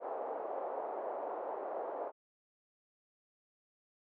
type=band-pass noise; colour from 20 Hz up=white; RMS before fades=-40 dBFS; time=0-2.12 s; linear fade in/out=50 ms; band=450 to 760 Hz; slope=24 dB/octave; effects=none

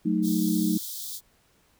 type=chord; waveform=sine; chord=D# diminished; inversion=first; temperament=equal; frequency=185 / 220 / 311.1 Hz; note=F#3 / A3 / D#4; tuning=0 / 0 / 0 cents; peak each=-26 dBFS; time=0.05-0.78 s; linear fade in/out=10 ms
type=high-pass noise; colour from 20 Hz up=white; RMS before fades=-36 dBFS; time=0.22-1.21 s; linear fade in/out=50 ms; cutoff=3300 Hz; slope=96 dB/octave
effects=pink hiss -64 dBFS RMS until 1.79 s

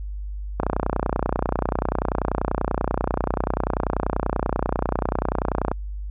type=click train; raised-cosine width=1 ms; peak=-7 dBFS; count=156; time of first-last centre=0.6-5.716 s; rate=30.3 Hz; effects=added 50 Hz sine -28 dBFS peak until 6.1 s

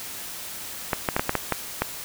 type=clicks; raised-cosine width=0.5 ms; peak=-6 dBFS; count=8; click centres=0.932 / 1.088 / 1.165 / 1.195 / 1.294 / 1.353 / 1.523 / 1.82 s; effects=white hiss -36 dBFS RMS until 2.04 s

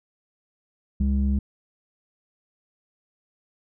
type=tone with low-pass filter; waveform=square; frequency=67.9 Hz; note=C#2; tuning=35 cents flat; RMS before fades=-22 dBFS; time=1-1.39 s; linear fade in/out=5 ms; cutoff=170 Hz; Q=8.8; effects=none

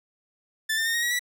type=tone with pitch steps; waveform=sawtooth; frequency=1760 / 1797 / 1834.7 / 1873.3 / 1912.7 / 1952.8 Hz; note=A6 / A6 / A#6 / A#6 / A#6 / B6; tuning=0 / +36 / -28 / +8 / +44 / -20 cents; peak=-20 dBFS; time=0.69-1.194 s; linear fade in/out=10 ms; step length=84 ms; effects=none

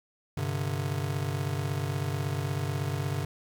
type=chord; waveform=square; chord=G suspended fourth; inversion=none; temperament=just; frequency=98 / 130.67 / 147 Hz; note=G2 / C3 / D3; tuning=0 / -2 / +2 cents; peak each=-34 dBFS; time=0.37-3.25 s; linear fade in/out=5 ms; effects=10-bit

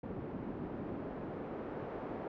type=noise with band-pass filter sweep; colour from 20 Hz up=pink; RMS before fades=-42 dBFS; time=0.03-2.28 s; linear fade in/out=5 ms; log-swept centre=240 to 450 Hz; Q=1; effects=low-pass 2000 Hz 12 dB/octave

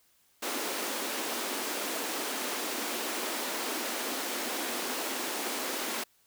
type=high-pass noise; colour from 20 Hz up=pink; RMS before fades=-34 dBFS; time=0.42-6.04 s; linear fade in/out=10 ms; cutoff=240 Hz; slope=48 dB/octave; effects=white hiss -67 dBFS RMS until 6.26 s

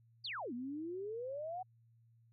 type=exponential two-way sweep; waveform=sine; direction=down then up; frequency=4940 to 233.1 to 759 Hz; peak=-39 dBFS; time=0.24-1.63 s; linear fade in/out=10 ms; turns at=0.53 s; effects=added 115 Hz sine -64 dBFS peak until 2.32 s + MP3 48 kbps

